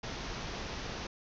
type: low-pass noise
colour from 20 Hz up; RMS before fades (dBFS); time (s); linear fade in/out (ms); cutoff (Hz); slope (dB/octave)
pink; -40; 0.03-1.07; 5; 6300; 96
effects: none